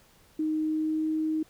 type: tone with pitch glide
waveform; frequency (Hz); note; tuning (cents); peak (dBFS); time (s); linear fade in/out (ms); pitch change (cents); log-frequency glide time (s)
sine; 311.1 to 313.6; D#4 to D#4; 0 to +14; -25; 0.39-1.43; 5; +14; 0.61-1.07
effects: pink hiss -60 dBFS RMS until 1.49 s